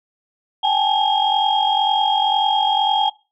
sine tone cluster, 776 / 825 / 867 / 3251 Hz, G5 / G#5 / A5 / G#7, -18 / -12 / -26 / -38 cents, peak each -20 dBFS, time 0.63-3.1 s, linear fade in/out 10 ms, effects noise-tail reverb RT60 0.3 s tail -22 dB re dry + tanh soft clip ceiling -5 dBFS

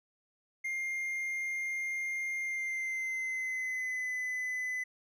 triangle tone with pitch glide, 2114 to 2010 Hz, C7 to B6, +17 to +30 cents, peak -31 dBFS, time 0.64-4.84 s, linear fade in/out 10 ms, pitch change -87 cents, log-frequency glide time 2.39-4.11 s, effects none

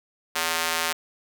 square tone with high-pass filter, 82.41 Hz, E2, in tune, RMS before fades -26 dBFS, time 0.35-0.93 s, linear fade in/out 10 ms, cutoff 1100 Hz, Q 0.6, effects none

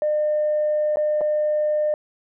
sine tone with dropouts, 604 Hz, D5, 48 cents sharp, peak -17 dBFS, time 0.02-1.94 s, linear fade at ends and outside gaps 1 ms, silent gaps 0.959-0.97 / 1.209-1.214 s, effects tanh soft clip ceiling -14 dBFS

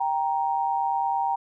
sine tone pair together, 786.2 / 935 Hz, G5 / A#5, +5 / +5 cents, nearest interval minor third, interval 300 cents, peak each -25 dBFS, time 0-1.36 s, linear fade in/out 10 ms, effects none

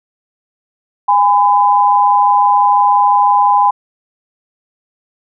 sine tone pair together, 818.9 / 1007 Hz, G#5 / B5, -25 / +33 cents, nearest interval major third, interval 358 cents, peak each -10 dBFS, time 1.08-3.71 s, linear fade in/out 10 ms, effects none

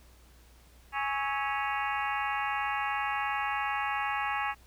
harmonic tone with a mistuned harmonic, 277.2 Hz, C#4, in tune, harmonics 3 / 4 / 5 / 6 / 7 / 8 / 9 / 10, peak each -33 / -35 / -39 / -37 / -39 / -41 / -41 / -41 dBFS, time 0.92-4.55 s, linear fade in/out 50 ms, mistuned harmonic 5, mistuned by -110 cents, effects added 60 Hz sine -56 dBFS peak until 4.66 s + pink hiss -61 dBFS RMS until 4.66 s

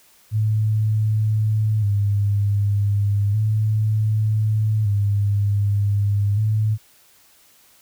sine tone with vibrato, 104.7 Hz, G#2, 15 cents sharp, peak -16 dBFS, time 0.31-6.78 s, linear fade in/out 50 ms, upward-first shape square, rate 0.33 Hz, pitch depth 53 cents each way, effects white hiss -54 dBFS RMS until 7.81 s

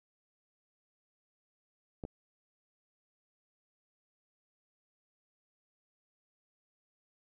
clicks, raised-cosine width 2 ms, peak -27 dBFS, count 2, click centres 2.038 / 2.051 s, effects none

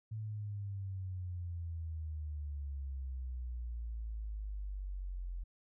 sine exponential sweep, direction down, 110.3 to 43.2 Hz, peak -38 dBFS, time 0.11-5.44 s, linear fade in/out 10 ms, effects none

